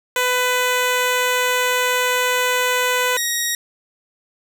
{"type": "tone pair in turn", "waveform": "10% pulse", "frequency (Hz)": [499.5, 1885.9], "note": ["B4", "A#6"], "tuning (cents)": [20, 20], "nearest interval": "octave + major seventh", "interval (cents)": 2300, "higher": "second", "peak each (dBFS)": [-8, -10], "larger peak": "first", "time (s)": [[0.16, 3.17], [3.17, 3.55]], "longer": "first", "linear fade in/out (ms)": 2, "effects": []}